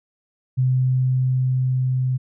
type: tone with level ramp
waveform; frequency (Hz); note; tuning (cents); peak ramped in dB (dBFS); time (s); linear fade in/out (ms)
sine; 128.6; C3; -30; -15 to -18; 0.57-2.18; 20
effects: none